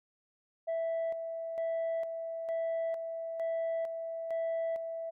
sine tone with tremolo, 659 Hz, E5, 1 cent flat, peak -28 dBFS, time 0.67-5.11 s, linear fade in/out 20 ms, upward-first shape square, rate 1.1 Hz, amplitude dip 55%, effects tanh soft clip ceiling -29 dBFS

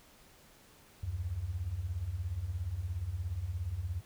sine beating tone pair, 75.2 / 92.2 Hz, D2 / F#2, +42 / -6 cents, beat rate 17 Hz, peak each -39 / -35 dBFS, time 1.03-4.01 s, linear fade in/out 5 ms, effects pink hiss -60 dBFS RMS until 4.05 s

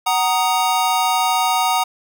square chord, D# minor, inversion first, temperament just, 746.7 / 933.4 / 1244.5 Hz, F#5 / A#5 / D#6, +16 / +2 / 0 cents, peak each -20 / -20 / -23 dBFS, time 0.06-1.84 s, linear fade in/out 10 ms, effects none

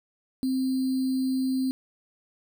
sine tone with sample-and-hold, 261.5 Hz, C4, 1 cent flat, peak -23 dBFS, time 0.43-1.71 s, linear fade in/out 0 ms, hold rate 4410 Hz, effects none

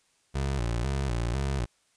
25% pulse tone with vibrato, 63 Hz, B1, 35 cents sharp, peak -23 dBFS, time 0.34-1.66 s, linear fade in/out 20 ms, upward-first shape square, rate 2 Hz, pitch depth 140 cents each way, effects white hiss -68 dBFS RMS until 1.96 s + resampled to 22050 Hz

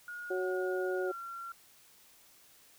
sine tone with pitch glide, 1438 to 1369.1 Hz, F#6 to F6, -50 to -35 cents, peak -40 dBFS, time 0.08-1.52 s, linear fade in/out 2 ms, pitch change -85 cents, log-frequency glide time 1.06-1.11 s
harmonic tone, 185 Hz, F#3, in tune, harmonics 2 / 3 / 4, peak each -32 / -38 / -43 dBFS, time 0.3-1.12 s, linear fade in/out 10 ms
effects white hiss -61 dBFS RMS until 2.78 s

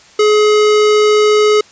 square tone, 422.9 Hz, G#4, 31 cents sharp, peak -8 dBFS, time 0.19-1.61 s, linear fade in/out 5 ms, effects white hiss -43 dBFS RMS until 1.71 s + resampled to 16000 Hz

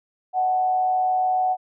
sine tone with frequency modulation, 742 Hz, F#5, 5 cents sharp, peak -18 dBFS, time 0.33-1.57 s, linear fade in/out 50 ms, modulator 127 Hz, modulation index 0.28, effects none

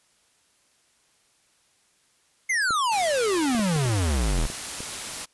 square exponential sweep, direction down, 2156 to 35.53 Hz, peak -22 dBFS, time 2.49-4.47 s, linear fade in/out 10 ms
clicks, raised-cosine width 2 ms, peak -22 dBFS, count 9, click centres 2.707 / 3.549 / 3.594 / 3.762 / 3.857 / 3.892 / 4.388 / 4.501 / 4.805 s
white noise, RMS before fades -33 dBFS, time 2.91-5.26 s, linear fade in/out 20 ms
effects white hiss -64 dBFS RMS until 5.33 s + resampled to 24000 Hz

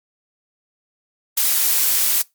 blue noise, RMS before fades -17 dBFS, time 1.37-2.22 s, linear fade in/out 5 ms, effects noise-tail reverb RT60 0.2 s tail -23 dB re dry + MP3 96 kbps

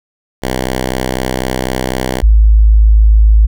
5% pulse / sine tone pair in turn, 64 / 53.51 Hz, C2 / A1, -38 / -48 cents, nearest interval minor third, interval 310 cents, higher first, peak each -3 dBFS, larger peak neither, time 0.42-2.22 / 2.22-3.47 s, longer first, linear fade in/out 20 ms, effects none

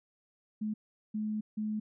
sine tone bursts at uneven times, 214 Hz, A3, 48 cents flat, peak -31 dBFS, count 3, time 0.61-0.74 / 1.14-1.41 / 1.57-1.8 s, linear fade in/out 10 ms, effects none

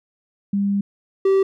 sine / triangle tone pair in turn, 200.1 / 387.2 Hz, G3 / G4, +36 / -21 cents, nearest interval major seventh, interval 1143 cents, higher second, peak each -17 / -11 dBFS, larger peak second, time 0.53-0.81 / 1.25-1.43 s, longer first, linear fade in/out 5 ms, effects none

